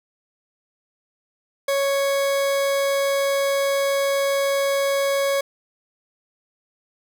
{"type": "tone", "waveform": "40% pulse", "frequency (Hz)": 554.4, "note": "C#5", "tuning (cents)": 0, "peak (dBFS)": -18, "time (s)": [1.68, 5.41], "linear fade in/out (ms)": 5, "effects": []}